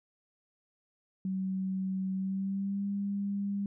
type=tone with pitch glide; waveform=sine; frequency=189.5 to 200.3 Hz; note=F#3 to G3; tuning=+42 to +38 cents; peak=-30 dBFS; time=1.25-3.66 s; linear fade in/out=2 ms; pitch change=+96 cents; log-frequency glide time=2.14-2.86 s; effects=none